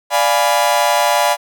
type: chord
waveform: 40% pulse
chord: D diminished seventh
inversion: none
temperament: equal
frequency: 587.3 / 698.5 / 830.6 / 987.8 Hz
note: D5 / F5 / Ab5 / Cb6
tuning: 0 / 0 / 0 / 0 cents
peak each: -17 dBFS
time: 0.1-1.37 s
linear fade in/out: 50 ms
effects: none